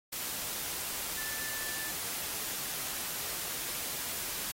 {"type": "tone in noise", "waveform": "sine", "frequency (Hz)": 1760, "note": "A6", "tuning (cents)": 0, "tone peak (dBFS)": -42, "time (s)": [1.17, 1.91], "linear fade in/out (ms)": 10, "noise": "white", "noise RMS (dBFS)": -37, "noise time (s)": [0.12, 4.52], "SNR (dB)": -8, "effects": ["AAC 48 kbps"]}